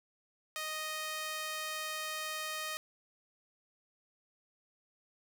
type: tone with high-pass filter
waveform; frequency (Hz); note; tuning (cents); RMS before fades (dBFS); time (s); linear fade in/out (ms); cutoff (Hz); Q
sawtooth; 622; D#5; -1; -39; 0.56-2.77; 0; 1400; 0.79
effects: none